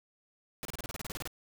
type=noise bursts; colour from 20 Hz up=pink; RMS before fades=-39 dBFS; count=13; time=0.63-1.275 s; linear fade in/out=0 ms; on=21 ms; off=31 ms; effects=none